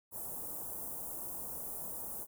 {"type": "band-stop noise", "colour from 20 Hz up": "white", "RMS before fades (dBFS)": -42, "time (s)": [0.11, 2.27], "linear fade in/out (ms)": 50, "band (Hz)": [950, 9400], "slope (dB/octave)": 24, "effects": []}